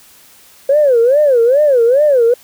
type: tone with vibrato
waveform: sine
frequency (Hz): 527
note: C5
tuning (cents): +12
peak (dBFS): -6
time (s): 0.69-2.34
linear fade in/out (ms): 5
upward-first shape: sine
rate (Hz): 2.4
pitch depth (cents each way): 240
effects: tanh soft clip ceiling -2 dBFS + white hiss -44 dBFS RMS until 2.43 s